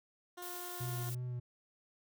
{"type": "tone", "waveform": "15% pulse", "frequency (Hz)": 355.5, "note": "F4", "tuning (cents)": 31, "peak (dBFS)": -39, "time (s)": [0.37, 1.1], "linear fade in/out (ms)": 10}
{"type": "noise", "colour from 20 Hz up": "blue", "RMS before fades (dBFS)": -46, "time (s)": [0.42, 1.15], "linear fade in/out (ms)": 5}
{"type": "tone with vibrato", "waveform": "triangle", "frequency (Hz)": 123.47, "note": "B2", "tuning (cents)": 0, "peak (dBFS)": -35, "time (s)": [0.8, 1.4], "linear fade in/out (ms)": 10, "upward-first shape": "sine", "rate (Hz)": 2.9, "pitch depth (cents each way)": 22}
{"effects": []}